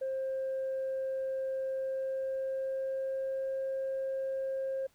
sine tone with pitch glide, 530 to 534 Hz, C5 to C5, +22 to +35 cents, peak -30 dBFS, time 0.01-4.87 s, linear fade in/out 10 ms, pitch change +13 cents, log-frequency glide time 1.67-3.58 s, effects tanh soft clip ceiling -29 dBFS + pink hiss -68 dBFS RMS until 4.94 s

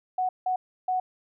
sine tone bursts at uneven times, 740 Hz, F#5, in tune, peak -23 dBFS, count 3, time 0.18-0.29 / 0.46-0.56 / 0.88-1 s, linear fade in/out 5 ms, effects none

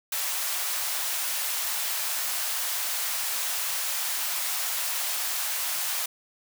white high-pass noise, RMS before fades -29 dBFS, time 0.12-6.06 s, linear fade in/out 5 ms, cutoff 640 Hz, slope 24 dB/octave, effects none

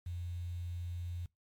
sine tone with quantisation, 87.31 Hz, F2, in tune, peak -37 dBFS, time 0.06-1.26 s, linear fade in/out 5 ms, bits 10, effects noise-tail reverb RT60 0.2 s tail -24 dB re dry + MP3 96 kbps

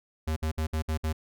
square tone bursts, 78.6 Hz, D#2, 18 cents sharp, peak -27 dBFS, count 6, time 0.27-1.129 s, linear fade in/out 10 ms, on 94 ms, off 59 ms, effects none

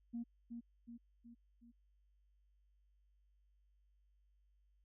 sine tone with echo, 235.2 Hz, A#3, 16 cents sharp, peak -39 dBFS, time 0.13-0.24 s, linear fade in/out 20 ms, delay 370 ms, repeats 4, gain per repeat -5 dB, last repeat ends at 1.72 s, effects tanh soft clip ceiling -35 dBFS + added 50 Hz sine -70 dBFS peak until 4.84 s

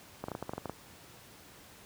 clicks, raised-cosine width 1 ms, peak -22 dBFS, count 10, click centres 0.24 / 0.284 / 0.317 / 0.351 / 0.426 / 0.494 / 0.535 / 0.58 / 0.657 / 0.696 s, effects pink hiss -54 dBFS RMS until 1.85 s + high-pass 80 Hz 12 dB/octave

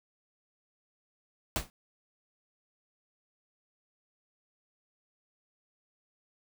pink noise with exponential decay, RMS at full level -26 dBFS, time 1.56-1.7 s, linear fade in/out 0 ms, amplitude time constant 30 ms, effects none

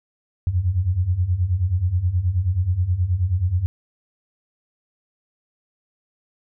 sine beating tone pair, 84.3 / 93.7 Hz, E2 / F#2, +39 / +22 cents, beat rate 9.4 Hz, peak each -23 / -19 dBFS, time 0.47-3.66 s, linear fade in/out 0 ms, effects none

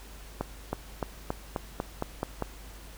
accelerating click train, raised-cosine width 1 ms, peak -15 dBFS, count 9, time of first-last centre 0.41-2.423 s, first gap 320 ms, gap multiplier 0.93, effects added 50 Hz sine -46 dBFS peak until 2.97 s + pink hiss -50 dBFS RMS until 2.97 s

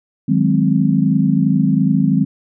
sine chord, Ab dominant seventh, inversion second, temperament equal, 155.56 / 185 / 207.7 / 261.6 Hz, Eb3 / Gb3 / Ab3 / C4, 0 / 0 / 0 / 0 cents, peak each -17 dBFS, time 0.28-2.25 s, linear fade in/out 10 ms, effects none

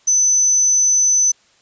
sine tone, 6050 Hz, F#8, 38 cents sharp, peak -11 dBFS, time 0.07-1.32 s, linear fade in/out 10 ms, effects white hiss -55 dBFS RMS until 1.61 s + resampled to 16000 Hz

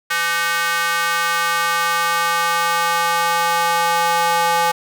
square tone with high-pass filter sweep, 169.3 Hz, E3, 46 cents sharp, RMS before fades -18 dBFS, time 0.1-4.72 s, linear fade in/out 10 ms, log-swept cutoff 1500 to 810 Hz, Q 2.2, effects none

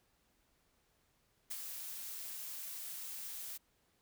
blue noise with ADSR envelope, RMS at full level -40 dBFS, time 1.5-3.58 s, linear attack 13 ms, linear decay 45 ms, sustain -5 dB, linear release 16 ms, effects pink hiss -75 dBFS RMS until 4.01 s

